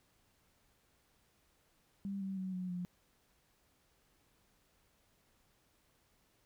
sine tone with pitch steps, 197.6 / 192.53 / 187.59 / 182.78 / 178.09 Hz, G3 / G3 / F#3 / F#3 / F3, +14 / -31 / +24 / -21 / +34 cents, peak -37 dBFS, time 2.05-2.85 s, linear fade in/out 0 ms, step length 160 ms, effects pink hiss -73 dBFS RMS until 6.45 s

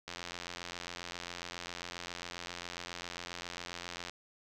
click train, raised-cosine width 0.2 ms, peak -23 dBFS, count 352, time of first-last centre 0.08-4.096 s, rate 87.4 Hz, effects none

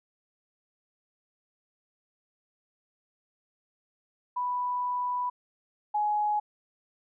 sine tone pair in turn, 987.8 / 838.6 Hz, B5 / G#5, 0 / +17 cents, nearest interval minor third, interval 283 cents, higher first, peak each -27 / -24 dBFS, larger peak second, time 4.36-5.3 / 5.94-6.4 s, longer first, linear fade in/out 10 ms, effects none

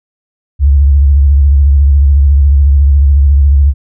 sine tone with vibrato, 70.2 Hz, C#2, 22 cents sharp, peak -3 dBFS, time 0.59-3.74 s, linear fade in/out 50 ms, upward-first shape sine, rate 14 Hz, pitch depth 87 cents each way, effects none

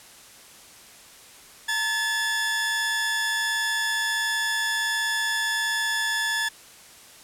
sawtooth tone pair together, 913 / 1724.6 Hz, A#5 / A6, -36 / -35 cents, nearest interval major seventh, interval 1101 cents, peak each -29 / -20 dBFS, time 1.68-6.49 s, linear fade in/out 10 ms, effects white hiss -48 dBFS RMS until 7.23 s + low-pass 11000 Hz 12 dB/octave

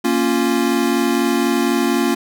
square chord, Bb minor, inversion none, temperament equal, 233.1 / 277.2 / 349.2 Hz, Bb3 / Db4 / F4, 0 / 0 / 0 cents, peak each -20 dBFS, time 0.04-2.15 s, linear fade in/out 10 ms, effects none

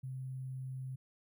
sine tone with sample-and-hold, 130.6 Hz, C3, 3 cents flat, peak -39 dBFS, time 0.03-0.96 s, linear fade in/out 10 ms, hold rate 11025 Hz, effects none

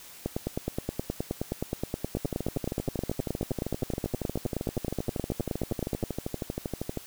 two click trains, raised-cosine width 2 ms, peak -15 / -17 dBFS, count 56 / 62, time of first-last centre 0.26-6.037 / 2.17-6.973 s, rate 9.52 / 12.7 Hz, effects white hiss -48 dBFS RMS until 7.06 s

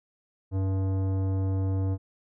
sine tone with tanh clipping, 95.7 Hz, G2, 41 cents flat, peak -26 dBFS, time 0.51-1.98 s, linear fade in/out 50 ms, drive 15 dB, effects none

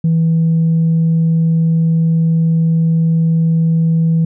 sine tone, 163.5 Hz, E3, 14 cents flat, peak -8 dBFS, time 0.04-4.25 s, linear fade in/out 5 ms, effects tanh soft clip ceiling -7 dBFS

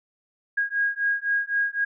sine beating tone pair, 1635 / 1638.9 Hz, G#6 / G#6, -28 / -23 cents, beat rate 3.9 Hz, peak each -25 / -25 dBFS, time 0.57-1.85 s, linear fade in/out 10 ms, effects none

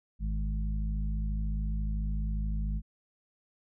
harmonic tone with a mistuned harmonic, 52.3 Hz, G#1, 13 cents sharp, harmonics 1 / 2 / 3 / 4, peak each -29 / -44 / -39 / -41 dBFS, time 0.19-2.82 s, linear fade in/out 50 ms, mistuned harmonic 3, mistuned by -20 cents, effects none

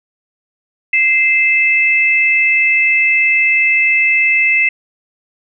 sine tone pair together, 2084 / 2623 Hz, C7 / E7, -7 / -9 cents, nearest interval major third, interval 398 cents, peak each -12 dBFS, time 0.93-4.69 s, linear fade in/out 5 ms, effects none

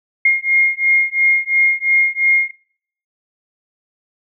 sine beating tone pair, 2134 / 2136.9 Hz, C7 / C7, +34 / +36 cents, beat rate 2.9 Hz, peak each -14 dBFS, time 0.25-2.51 s, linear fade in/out 5 ms, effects noise-tail reverb RT60 0.6 s tail -19 dB re dry

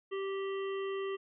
harmonic tone, 390 Hz, G4, 9 cents flat, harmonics 1 / 3 / 5 / 7 / 8, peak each -34 / -44 / -48 / -51 / -52 dBFS, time 0.11-1.17 s, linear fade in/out 20 ms, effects none

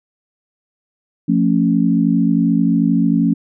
sine chord, F augmented, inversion none, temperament equal with one note detuned, 174.61 / 224 / 277.2 Hz, F3 / A3 / C#4, 0 / +31 / 0 cents, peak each -16 dBFS, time 1.28-3.34 s, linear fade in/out 10 ms, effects none

